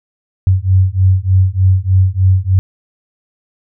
sine beating tone pair, 92.5 / 95.8 Hz, F#2 / G2, 0 / -39 cents, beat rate 3.3 Hz, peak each -11 dBFS, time 0.47-2.59 s, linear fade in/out 0 ms, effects none

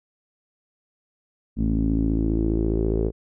sawtooth tone with low-pass filter sweep, 54.8 Hz, A1, 6 cents flat, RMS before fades -22 dBFS, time 1.56-3.12 s, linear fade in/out 50 ms, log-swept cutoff 240 to 420 Hz, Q 5.8, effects none

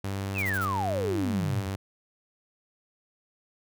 sawtooth tone with pitch glide, 98 to 97.21 Hz, G2 to G2, 0 to -14 cents, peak -26 dBFS, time 0.04-1.76 s, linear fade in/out 5 ms, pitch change -14 cents, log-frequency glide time 0.28-0.44 s
sine exponential sweep, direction down, 2794 to 82.41 Hz, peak -27 dBFS, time 0.34-1.7 s, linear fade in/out 50 ms
blue noise bursts, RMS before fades -40 dBFS, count 4, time 0.38-0.653 s, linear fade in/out 5 ms, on 42 ms, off 35 ms
effects none

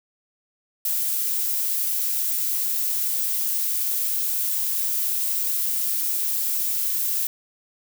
violet noise, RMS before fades -24 dBFS, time 0.85-7.27 s, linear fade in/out 2 ms, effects none

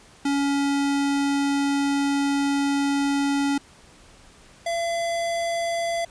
square tone pair in turn, 280.8 / 677.4 Hz, C#4 / E5, +22 / +47 cents, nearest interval octave + minor third, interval 1525 cents, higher second, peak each -21 / -24 dBFS, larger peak first, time 0.25-3.58 / 4.66-6.05 s, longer first, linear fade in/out 5 ms, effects pink hiss -51 dBFS RMS until 6.1 s + resampled to 22050 Hz

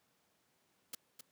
white noise with echo, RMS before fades -42 dBFS, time 0.93-0.95 s, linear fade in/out 5 ms, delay 260 ms, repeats 1, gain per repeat -8 dB, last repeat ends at 1.21 s, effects pink hiss -75 dBFS RMS until 1.31 s + high-pass 150 Hz 12 dB/octave

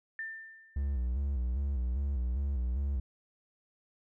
sine tone with exponential decay, 1790 Hz, A6, 29 cents sharp, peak -34 dBFS, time 0.19-1.07 s, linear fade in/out 1 ms, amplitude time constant 190 ms
triangle tone with vibrato, 65.41 Hz, C2, in tune, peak -27 dBFS, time 0.76-3 s, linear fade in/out 5 ms, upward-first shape square, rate 2.5 Hz, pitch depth 110 cents each way
effects none

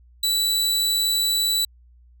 sawtooth tone, 3951 Hz, B7, in tune, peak -16 dBFS, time 0.23-1.65 s, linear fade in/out 5 ms, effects added 60 Hz sine -49 dBFS peak until 2.2 s

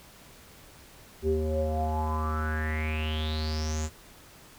square tone with low-pass filter sweep, 77.78 Hz, D#2, in tune, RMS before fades -29 dBFS, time 1.22-3.9 s, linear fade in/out 50 ms, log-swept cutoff 360 to 7400 Hz, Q 9.3, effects pink hiss -52 dBFS RMS until 4.58 s

